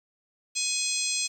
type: harmonic tone with a mistuned harmonic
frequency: 838 Hz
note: G#5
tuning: 15 cents sharp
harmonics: 3 / 4 / 5 / 6 / 7 / 8 / 9 / 10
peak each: -33 / -36 / -33 / -35 / -36 / -34 / -33 / -35 dBFS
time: 0.55-1.28 s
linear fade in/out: 20 ms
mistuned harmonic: 8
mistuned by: -71 cents
effects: 9-bit